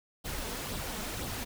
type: noise with flanger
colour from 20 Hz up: pink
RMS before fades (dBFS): -37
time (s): 0.24-1.45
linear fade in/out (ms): 20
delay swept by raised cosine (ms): 0.22 to 4.72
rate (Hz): 2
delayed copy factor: +0.5
effects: none